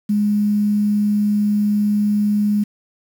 sine tone with quantisation, 207.7 Hz, G#3, in tune, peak -14 dBFS, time 0.09-2.64 s, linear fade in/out 10 ms, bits 7, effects none

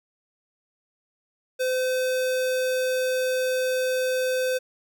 square tone, 512 Hz, C5, 38 cents flat, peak -23 dBFS, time 1.59-4.59 s, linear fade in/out 20 ms, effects none

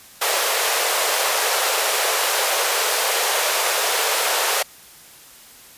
pink high-pass noise, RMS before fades -20 dBFS, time 0.21-4.63 s, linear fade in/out 10 ms, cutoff 440 Hz, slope 48 dB/octave, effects white hiss -45 dBFS RMS until 5.77 s + resampled to 32000 Hz

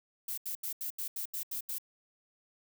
violet noise bursts, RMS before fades -37 dBFS, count 9, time 0.28-1.784 s, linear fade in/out 5 ms, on 96 ms, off 80 ms, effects none

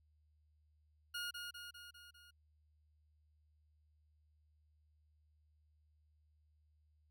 20% pulse tone with echo, 1431 Hz, F6, 42 cents sharp, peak -36 dBFS, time 1.14-1.31 s, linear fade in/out 10 ms, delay 200 ms, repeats 5, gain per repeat -4 dB, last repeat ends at 2.31 s, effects added 76 Hz sine -70 dBFS peak until 7.1 s

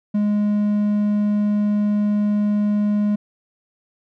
triangle tone, 207.7 Hz, G#3, in tune, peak -14 dBFS, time 0.14-3.16 s, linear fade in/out 10 ms, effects none

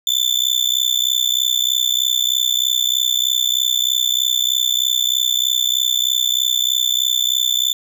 35% pulse tone with amplitude modulation, 3520 Hz, A7, in tune, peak -9 dBFS, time 0.07-7.73 s, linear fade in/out 2 ms, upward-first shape sine, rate 63.2 Hz, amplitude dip 95%, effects none

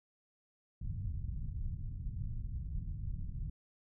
pink low-pass noise, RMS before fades -39 dBFS, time 0.81-3.5 s, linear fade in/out 5 ms, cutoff 140 Hz, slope 24 dB/octave, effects none

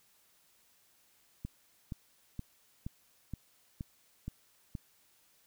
click train, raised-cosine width 5 ms, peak -26 dBFS, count 8, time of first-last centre 1.45-4.752 s, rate 2.12 Hz, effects white hiss -68 dBFS RMS until 5.46 s

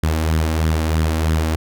sawtooth tone with flanger, 79.4 Hz, D#2, 36 cents sharp, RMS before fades -18 dBFS, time 0.03-1.56 s, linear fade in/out 5 ms, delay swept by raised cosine 0.57 to 3.77 ms, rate 3.1 Hz, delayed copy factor +0.5, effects none

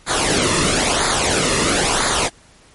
pink noise with flanger, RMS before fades -17 dBFS, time 0.06-2.3 s, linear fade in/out 50 ms, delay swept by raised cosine 0.35 to 1.32 ms, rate 1 Hz, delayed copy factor -0.65, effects pink hiss -49 dBFS RMS until 2.74 s + MP3 48 kbps

